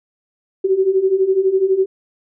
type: beating tone pair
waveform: sine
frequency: 373.3 / 385.3 Hz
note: F#4 / G4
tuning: +15 / -30 cents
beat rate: 12 Hz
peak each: -18 / -14 dBFS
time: 0.64-1.86 s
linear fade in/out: 10 ms
effects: none